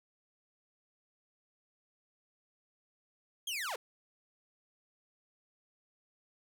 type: linear sweep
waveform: sawtooth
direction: down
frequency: 3322 to 392.6 Hz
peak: -32 dBFS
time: 3.47-3.76 s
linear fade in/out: 5 ms
effects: none